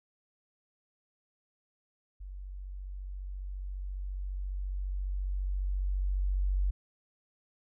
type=tone with level ramp; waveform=sine; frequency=47.29 Hz; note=F#1; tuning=39 cents sharp; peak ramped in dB=-40 to -25 dBFS; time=2.2-6.71 s; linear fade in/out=10 ms; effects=none